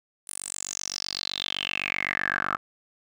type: tone with band-pass filter sweep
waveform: 10% pulse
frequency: 47.86 Hz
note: G1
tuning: 41 cents flat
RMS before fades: -31 dBFS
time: 0.27-2.57 s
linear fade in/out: 10 ms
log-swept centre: 10000 to 1300 Hz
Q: 7.7
effects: none